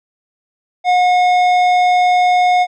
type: tone with tanh clipping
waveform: sine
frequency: 723 Hz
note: F#5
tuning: 40 cents flat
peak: -11 dBFS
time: 0.84-2.67 s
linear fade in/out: 50 ms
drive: 12 dB
effects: none